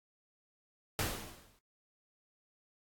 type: noise with exponential decay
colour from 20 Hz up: pink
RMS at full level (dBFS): -31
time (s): 0.99-1.59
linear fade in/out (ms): 1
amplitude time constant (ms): 130
effects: AAC 64 kbps